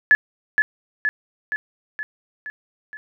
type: tone with echo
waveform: sine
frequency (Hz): 1715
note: A6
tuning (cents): -45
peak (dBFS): -9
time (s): 0.11-0.15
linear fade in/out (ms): 0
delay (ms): 470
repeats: 6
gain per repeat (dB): -4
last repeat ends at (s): 2.97
effects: none